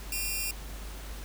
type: tone pair together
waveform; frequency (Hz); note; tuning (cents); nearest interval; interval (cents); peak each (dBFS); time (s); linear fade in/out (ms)
5% pulse; 2430 / 2728; D#7 / F7; -42 / -41; major second; 201; -24; 0.12-0.51; 2
effects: added 50 Hz sine -39 dBFS peak until 1.24 s + pink hiss -46 dBFS RMS until 1.24 s